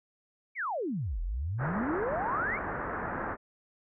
sine exponential two-way sweep, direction down then up, 2372 to 38.89 to 2372 Hz, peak -30 dBFS, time 0.55-2.59 s, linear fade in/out 50 ms, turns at 1.21 s
white low-pass noise, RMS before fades -35 dBFS, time 1.58-3.37 s, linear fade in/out 50 ms, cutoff 1700 Hz, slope 48 dB/octave
effects none

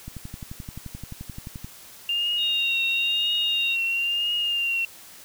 click train, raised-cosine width 5 ms, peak -23 dBFS, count 19, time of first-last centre 0.08-1.645 s, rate 11.5 Hz
sine tone with vibrato, 2794 Hz, F7, in tune, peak -22 dBFS, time 2.09-4.85 s, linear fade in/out 2 ms, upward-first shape triangle, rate 1 Hz, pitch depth 48 cents each way
sine tone, 3729 Hz, A#7, in tune, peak -27 dBFS, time 2.37-3.77 s, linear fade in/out 50 ms
effects white hiss -46 dBFS RMS until 5.24 s

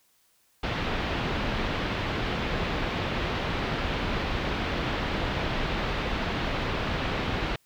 pink low-pass noise, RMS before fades -29 dBFS, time 0.63-7.56 s, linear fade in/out 5 ms, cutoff 3700 Hz, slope 24 dB/octave, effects white hiss -66 dBFS RMS until 7.65 s

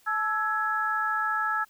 sine tone cluster, 865 / 1320 / 1674 Hz, A5 / E6 / G#6, -30 / +2 / +13 cents, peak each -32 / -27 / -29 dBFS, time 0.06-1.65 s, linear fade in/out 20 ms, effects white hiss -61 dBFS RMS until 1.69 s

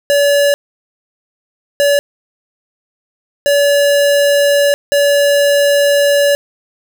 square tone bursts at uneven times, 571 Hz, D5, 49 cents flat, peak -9 dBFS, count 4, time 0.1-0.54 / 1.8-1.99 / 3.46-4.74 / 4.92-6.35 s, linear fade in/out 0 ms, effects none

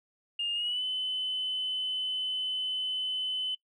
sine tone with pitch glide, 2825 to 3028 Hz, F7 to F#7, +19 to +39 cents, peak -28 dBFS, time 0.39-3.55 s, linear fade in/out 5 ms, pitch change +120 cents, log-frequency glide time 0.54-0.84 s, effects noise-tail reverb RT60 0.1 s tail -22 dB re dry + tanh soft clip ceiling -24 dBFS

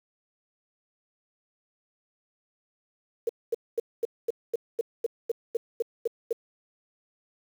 sine tone bursts, 462.3 Hz, A#4, 14 cents flat, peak -22 dBFS, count 13, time 3.27-6.329 s, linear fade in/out 5 ms, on 23 ms, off 230 ms, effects 8-bit

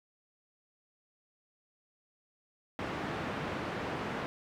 pink band-pass noise, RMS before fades -37 dBFS, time 2.79-4.26 s, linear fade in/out 0 ms, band 130 to 2100 Hz, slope 12 dB/octave, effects none

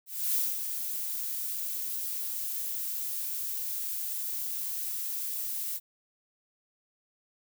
violet noise with ADSR envelope, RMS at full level -27 dBFS, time 0.06-5.8 s, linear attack 290 ms, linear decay 210 ms, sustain -7 dB, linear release 42 ms, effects none

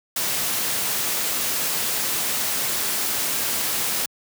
white noise, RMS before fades -24 dBFS, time 0.16-4.06 s, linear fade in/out 5 ms, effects high-pass 100 Hz 12 dB/octave

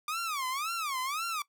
sawtooth tone with vibrato, 1184 Hz, D6, 14 cents sharp, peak -28 dBFS, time 0.08-1.42 s, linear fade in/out 2 ms, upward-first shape sine, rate 1.9 Hz, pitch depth 260 cents each way, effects noise-tail reverb RT60 0.1 s tail -19 dB re dry

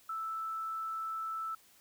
sine tone, 1318.5 Hz, E6, in tune, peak -35 dBFS, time 0.09-1.55 s, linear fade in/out 5 ms, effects white hiss -63 dBFS RMS until 1.8 s

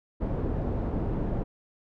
pink low-pass noise, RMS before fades -29 dBFS, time 0.2-1.44 s, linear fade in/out 20 ms, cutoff 510 Hz, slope 12 dB/octave, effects none

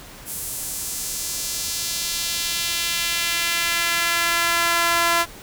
sawtooth tone with high-pass filter sweep, 339.9 Hz, F4, 47 cents flat, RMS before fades -23 dBFS, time 0.25-5.26 s, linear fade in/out 50 ms, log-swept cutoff 10000 to 990 Hz, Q 1.1, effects pink hiss -41 dBFS RMS until 5.42 s

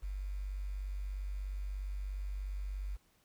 sine tone with quantisation, 48.45 Hz, G1, 20 cents flat, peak -36 dBFS, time 0.02-2.97 s, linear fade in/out 20 ms, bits 10, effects pink hiss -71 dBFS RMS until 3.24 s

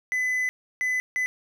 triangle tone bursts at uneven times, 2009 Hz, B6, 29 cents sharp, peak -21 dBFS, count 3, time 0.12-0.49 / 0.81-1 / 1.16-1.26 s, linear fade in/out 0 ms, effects none

